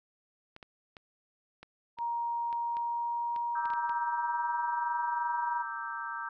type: clicks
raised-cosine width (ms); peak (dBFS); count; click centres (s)
0.3; -31; 12; 0.564 / 0.628 / 0.968 / 1.63 / 1.987 / 2.528 / 2.769 / 3.362 / 3.656 / 3.703 / 3.736 / 3.895
type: tone with pitch glide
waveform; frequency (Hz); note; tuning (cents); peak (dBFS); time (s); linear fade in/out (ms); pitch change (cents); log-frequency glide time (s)
sine; 940 to 955.3; A#5 to A#5; +14 to +42; -30; 1.97-5.65; 50; +28; 2.55-4.88
type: chord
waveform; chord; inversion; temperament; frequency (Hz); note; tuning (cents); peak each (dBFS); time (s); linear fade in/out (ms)
sine; E half-diminished seventh; second; equal with one note detuned; 932.3 / 1174.7 / 1312.4 / 1568; Bb5 / D6 / E6 / G6; 0 / 0 / -8 / 0; -40 / -42 / -41 / -39; 3.55-6.29; 5
effects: none